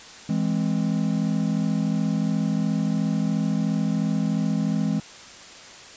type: chord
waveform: triangle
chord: E augmented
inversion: none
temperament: equal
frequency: 164.81 / 207.7 / 261.6 Hz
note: E3 / G#3 / B#3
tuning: 0 / 0 / 0 cents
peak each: -23 / -22 / -26 dBFS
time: 0.29-5 s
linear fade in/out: 5 ms
effects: white hiss -43 dBFS RMS until 5.96 s + resampled to 16000 Hz